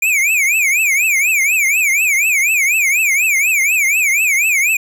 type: tone with vibrato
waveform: square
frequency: 2357 Hz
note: D7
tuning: 6 cents sharp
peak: -12 dBFS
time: 0.02-4.77 s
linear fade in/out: 5 ms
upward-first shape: triangle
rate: 4.1 Hz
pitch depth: 230 cents each way
effects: none